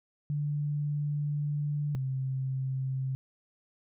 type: tone pair in turn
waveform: sine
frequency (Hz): 146.83 / 132.43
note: D3 / C3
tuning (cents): 0 / +21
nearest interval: major second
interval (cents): 179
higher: first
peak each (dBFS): -28 / -29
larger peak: first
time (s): 0.3-1.95 / 1.95-3.15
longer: first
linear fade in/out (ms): 0
effects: none